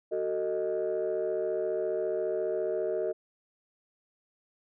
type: chord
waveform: sine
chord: D# diminished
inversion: first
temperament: just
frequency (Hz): 373.4 / 448 / 622.3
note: F#4 / A4 / D#5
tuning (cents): +16 / +31 / 0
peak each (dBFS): -31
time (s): 0.11-3.13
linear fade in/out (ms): 20
effects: tanh soft clip ceiling -22 dBFS